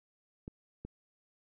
clicks, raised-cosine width 3 ms, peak -29 dBFS, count 2, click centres 0.479 / 0.85 s, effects none

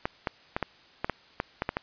clicks, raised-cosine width 0.5 ms, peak -12 dBFS, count 10, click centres 0.055 / 0.272 / 0.565 / 0.627 / 1.045 / 1.097 / 1.401 / 1.621 / 1.691 / 1.769 s, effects white hiss -56 dBFS RMS until 1.82 s + resampled to 11025 Hz

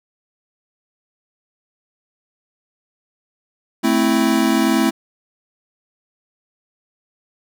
square chord, A minor, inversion none, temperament equal, 220 / 261.6 / 329.6 Hz, A3 / C4 / E4, 0 / 0 / 0 cents, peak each -19 dBFS, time 3.83-4.91 s, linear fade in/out 20 ms, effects none

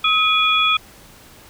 sine tone cluster, 1276 / 2444 / 3374 Hz, D#6 / D#7 / G#7, +43 / -32 / +27 cents, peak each -18 dBFS, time 0.04-0.77 s, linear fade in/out 5 ms, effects pink hiss -45 dBFS RMS until 1.49 s

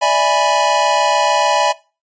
square chord, E dominant seventh, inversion third, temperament equal with one note detuned, 587.3 / 653.9 / 830.6 / 987.8 Hz, D5 / E5 / G#5 / B5, 0 / -14 / 0 / 0 cents, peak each -19 / -20 / -17 / -18 dBFS, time 0.01-1.73 s, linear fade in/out 20 ms, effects noise-tail reverb RT60 0.3 s tail -19 dB re dry + resampled to 16000 Hz

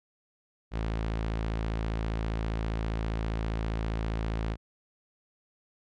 sawtooth tone, 55 Hz, A1, in tune, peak -25 dBFS, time 0.71-4.57 s, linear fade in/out 50 ms, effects low-pass 4000 Hz 12 dB/octave

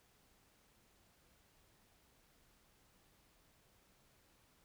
silence, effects pink hiss -71 dBFS RMS until 4.64 s

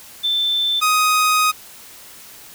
sine / sawtooth tone pair in turn, 3540 / 1251.6 Hz, A7 / D#6, +10 / +10 cents, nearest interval octave + tritone, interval 1800 cents, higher first, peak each -16 / -10 dBFS, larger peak second, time 0.23-0.81 / 0.81-1.52 s, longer second, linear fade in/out 20 ms, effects white hiss -41 dBFS RMS until 2.54 s

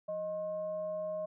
sine tone with frequency modulation, 623 Hz, D#5, 2 cents sharp, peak -34 dBFS, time 0.08-1.26 s, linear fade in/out 10 ms, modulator 448 Hz, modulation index 0.29, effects none

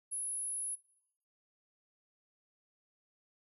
sine tone, 10548 Hz, E9, in tune, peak -34 dBFS, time 0.11-0.76 s, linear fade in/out 20 ms, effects noise-tail reverb RT60 0.7 s tail -22 dB re dry + tanh soft clip ceiling -30 dBFS

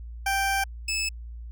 20% pulse tone pair in turn, 784 / 2609 Hz, G5 / E7, 0 / -18 cents, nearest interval octave + major sixth, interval 2082 cents, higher second, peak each -18 / -21 dBFS, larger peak first, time 0.26-0.64 / 0.88-1.09 s, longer first, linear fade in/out 5 ms, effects added 58 Hz sine -36 dBFS peak until 1.51 s

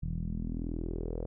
sawtooth tone with low-pass filter sweep, 41 Hz, E1, 9 cents flat, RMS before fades -35 dBFS, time 0.02-1.26 s, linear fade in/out 10 ms, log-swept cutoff 150 to 520 Hz, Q 4, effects none

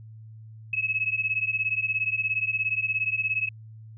sine beating tone pair, 2567 / 2584 Hz, E7 / E7, -47 / -35 cents, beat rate 17 Hz, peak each -27 dBFS, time 0.73-3.49 s, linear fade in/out 5 ms, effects added 110 Hz sine -42 dBFS peak until 3.97 s

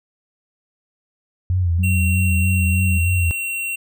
sine tone with vibrato, 88.2 Hz, F2, 18 cents sharp, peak -15 dBFS, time 1.5-3.31 s, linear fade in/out 0 ms, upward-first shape sine, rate 3.2 Hz, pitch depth 82 cents each way
sine tone with pitch glide, 185 to 186.93 Hz, F#3 to F#3, 0 to +18 cents, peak -23 dBFS, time 1.78-2.99 s, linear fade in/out 20 ms, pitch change +18 cents, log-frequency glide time 1.97-2.49 s
square tone, 2732 Hz, F7, 39 cents flat, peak -23 dBFS, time 1.83-3.76 s, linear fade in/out 10 ms
effects none

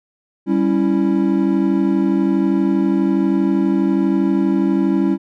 triangle chord, C# diminished, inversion second, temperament equal, 196 / 277.2 / 329.6 Hz, G3 / C#4 / E4, 0 / 0 / 0 cents, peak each -16 dBFS, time 0.46-5.18 s, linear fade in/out 50 ms, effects none

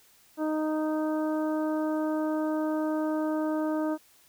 harmonic tone, 309.9 Hz, D#4, 7 cents flat, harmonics 1 / 2 / 3 / 4 / 5, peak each -27 / -32 / -38 / -41 / -45 dBFS, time 0.37-3.98 s, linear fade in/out 50 ms, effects white hiss -60 dBFS RMS until 4.28 s

